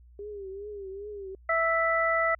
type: tone with vibrato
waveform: sine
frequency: 400.1 Hz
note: G4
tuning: 35 cents sharp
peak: -36 dBFS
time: 0.19-1.35 s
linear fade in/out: 2 ms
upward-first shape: triangle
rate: 2.5 Hz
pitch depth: 100 cents each way
type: harmonic tone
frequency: 659.3 Hz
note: E5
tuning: in tune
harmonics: 1 / 2 / 3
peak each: -27 / -27 / -27 dBFS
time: 1.49-2.35 s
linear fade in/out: 5 ms
effects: added 60 Hz sine -51 dBFS peak until 2.39 s